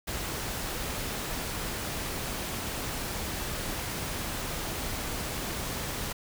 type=noise; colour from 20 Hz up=pink; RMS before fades=-34 dBFS; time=0.07-6.13 s; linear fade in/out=10 ms; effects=none